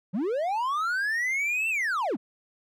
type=linear two-way sweep; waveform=triangle; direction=up then down; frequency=162.6 to 2707 to 162.6 Hz; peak=-23 dBFS; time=0.13-2.17 s; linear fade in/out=20 ms; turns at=1.69 s; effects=none